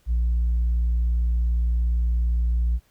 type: tone with tanh clipping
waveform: triangle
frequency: 58.7 Hz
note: A#1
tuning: 13 cents sharp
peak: -19 dBFS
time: 0.06-2.8 s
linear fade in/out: 50 ms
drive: 6 dB
effects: pink hiss -63 dBFS RMS until 2.9 s